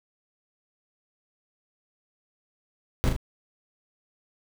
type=noise with echo; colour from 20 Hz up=brown; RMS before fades=-20 dBFS; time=3.04-3.09 s; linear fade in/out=0 ms; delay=37 ms; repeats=2; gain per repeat=-5 dB; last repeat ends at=3.164 s; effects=none